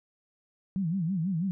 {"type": "tone with vibrato", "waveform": "sine", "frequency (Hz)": 176.9, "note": "F3", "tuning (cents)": 23, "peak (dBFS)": -26, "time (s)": [0.76, 1.51], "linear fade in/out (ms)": 0, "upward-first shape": "sine", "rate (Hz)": 6.1, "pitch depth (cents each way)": 200, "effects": []}